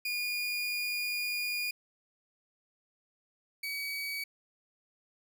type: tone pair in turn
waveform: 30% pulse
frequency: 2435 / 2269 Hz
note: D#7 / C#7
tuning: -38 / +40 cents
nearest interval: minor second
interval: 122 cents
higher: first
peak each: -29 / -32 dBFS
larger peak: first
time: 0.05-1.71 / 3.63-4.24 s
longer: first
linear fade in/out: 5 ms
effects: none